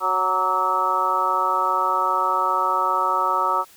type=harmonic tone with a mistuned harmonic; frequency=185 Hz; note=F#3; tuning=in tune; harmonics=2 / 3 / 4 / 5 / 6 / 7; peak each=-33 / -30 / -30 / -23 / -24 / -22 dBFS; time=0-3.65 s; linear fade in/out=50 ms; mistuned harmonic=6; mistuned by=+65 cents; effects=white hiss -50 dBFS RMS until 3.76 s